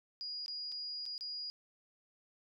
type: tone with dropouts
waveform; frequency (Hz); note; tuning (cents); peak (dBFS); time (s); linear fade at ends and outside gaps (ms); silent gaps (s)
sine; 4878; D#8; -35; -39; 0.21-1.5; 0; 0.461-0.481 / 0.718-0.722 / 1.055-1.062 / 1.179-1.209
effects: none